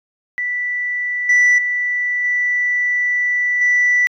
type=tone with level steps; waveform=sine; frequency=1970 Hz; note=B6; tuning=5 cents flat; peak=-18 / -7 / -16 / -14 / -10 dBFS; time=0.38-4.07 s; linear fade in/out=0 ms; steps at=1.29 / 1.58 / 2.24 / 3.61 s; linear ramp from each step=5 ms; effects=tanh soft clip ceiling -8 dBFS